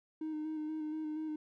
triangle tone with vibrato, 309.7 Hz, D#4, 8 cents flat, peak -33 dBFS, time 0.21-1.36 s, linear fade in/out 5 ms, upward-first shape square, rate 4.2 Hz, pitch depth 21 cents each way, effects tanh soft clip ceiling -31 dBFS

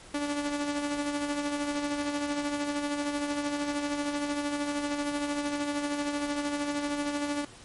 sawtooth tone with tremolo, 290 Hz, D4, 22 cents flat, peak -23 dBFS, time 0.14-7.45 s, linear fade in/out 5 ms, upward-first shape sine, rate 13 Hz, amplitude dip 45%, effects pink hiss -50 dBFS RMS until 7.64 s + MP3 48 kbps

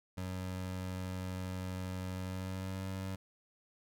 25% pulse tone with pitch glide, 92.5 to 95.16 Hz, F#2 to F#2, 0 to +49 cents, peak -34 dBFS, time 0.17-3.16 s, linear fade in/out 10 ms, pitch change +49 cents, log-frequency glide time 2.1-2.87 s, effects none

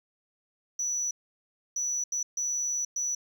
sine tone bursts at uneven times, 5920 Hz, F#8, in tune, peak -25 dBFS, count 5, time 0.79-1.11 / 1.76-2.04 / 2.12-2.23 / 2.37-2.85 / 2.96-3.15 s, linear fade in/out 5 ms, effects tanh soft clip ceiling -26 dBFS + 11-bit

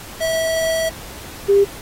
square / sine tone pair in turn, 650 / 399.3 Hz, E5 / G4, -24 / +32 cents, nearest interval minor sixth, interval 844 cents, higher first, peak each -18 / -9 dBFS, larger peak second, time 0.2-0.9 / 1.48-1.65 s, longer first, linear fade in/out 20 ms, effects pink hiss -36 dBFS RMS until 1.81 s + AAC 48 kbps

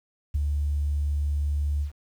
sine tone with ADSR envelope, 72.9 Hz, D2, 12 cents flat, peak -17 dBFS, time 0.34-1.92 s, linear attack 17 ms, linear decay 8 ms, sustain -5 dB, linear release 110 ms, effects tanh soft clip ceiling -17 dBFS + 9-bit

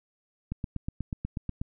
click train, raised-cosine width 5 ms, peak -19 dBFS, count 10, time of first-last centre 0.52-1.615 s, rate 8.22 Hz, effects none

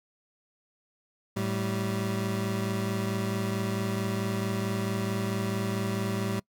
25% pulse tone pair together, 109.15 / 193.8 Hz, A2 / G3, -13 / -20 cents, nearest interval minor seventh, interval 993 cents, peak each -27 / -27 dBFS, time 1.36-6.4 s, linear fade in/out 10 ms, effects noise-tail reverb RT60 0.1 s tail -25 dB re dry

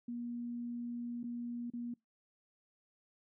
sine tone with dropouts, 238.9 Hz, A#3, 43 cents sharp, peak -38 dBFS, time 0.08-1.94 s, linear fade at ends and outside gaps 5 ms, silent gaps 1.232-1.239 / 1.702-1.735 s, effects noise-tail reverb RT60 0.2 s tail -25 dB re dry

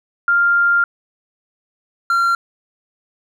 sine / triangle tone pair in turn, 1396.9 / 1376.9 Hz, F6 / F6, 0 / -25 cents, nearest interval unison, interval 25 cents, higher first, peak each -11 dBFS, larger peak neither, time 0.28-0.84 / 2.1-2.35 s, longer first, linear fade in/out 2 ms, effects none

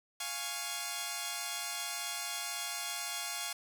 5% pulse chord, Db major, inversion first, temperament equal, 698.5 / 830.6 / 1108.7 Hz, F5 / Ab5 / Db6, 0 / 0 / 0 cents, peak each -29 dBFS, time 0.2-3.53 s, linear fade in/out 5 ms, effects none

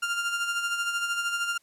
30% pulse tone with tremolo, 1396.9 Hz, F6, in tune, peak -22 dBFS, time 0.02-1.58 s, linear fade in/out 10 ms, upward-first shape sine, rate 13 Hz, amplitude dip 50%, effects white hiss -66 dBFS RMS until 1.62 s + low-pass 11000 Hz 12 dB/octave

